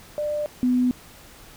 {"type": "tone pair in turn", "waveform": "sine", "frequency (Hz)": [596, 249.9], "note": ["D5", "B3"], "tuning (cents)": [25, 21], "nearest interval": "octave + minor third", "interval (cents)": 1504, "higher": "first", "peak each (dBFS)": [-23, -17], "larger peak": "second", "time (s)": [[0.18, 0.46], [0.63, 0.91]], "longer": "neither", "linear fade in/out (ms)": 0, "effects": ["pink hiss -47 dBFS RMS until 1.56 s"]}